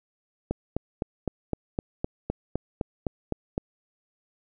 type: click train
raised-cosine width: 2 ms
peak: -13 dBFS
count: 13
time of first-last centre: 0.51-3.579 s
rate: 3.91 Hz
effects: none